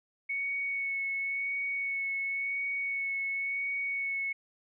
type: tone with vibrato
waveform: sine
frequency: 2217 Hz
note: C#7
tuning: in tune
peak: -30 dBFS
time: 0.29-4.33 s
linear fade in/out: 10 ms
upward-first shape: sine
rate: 0.94 Hz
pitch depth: 15 cents each way
effects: none